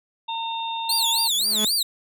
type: harmonic tone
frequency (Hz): 912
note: A#5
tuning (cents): -38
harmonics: 1 / 3 / 4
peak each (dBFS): -27 / -38 / -31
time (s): 0.28-1.28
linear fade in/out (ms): 10
type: tone with vibrato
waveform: sawtooth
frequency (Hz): 3999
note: B7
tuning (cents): +21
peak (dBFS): -17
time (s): 0.89-1.83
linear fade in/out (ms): 5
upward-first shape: sine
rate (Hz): 3.8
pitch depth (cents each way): 300
type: tone with exponential growth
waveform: sawtooth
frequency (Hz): 213.9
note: A3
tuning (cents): -49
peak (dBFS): -19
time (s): 1.26-1.65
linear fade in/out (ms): 2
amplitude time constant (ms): 83
effects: none